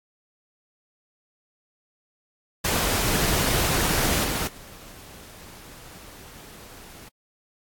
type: noise with level steps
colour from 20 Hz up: pink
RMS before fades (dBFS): -23 / -27 / -45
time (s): 2.64-7.09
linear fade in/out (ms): 10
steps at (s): 4.24 / 4.47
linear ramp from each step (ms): 5
effects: AAC 64 kbps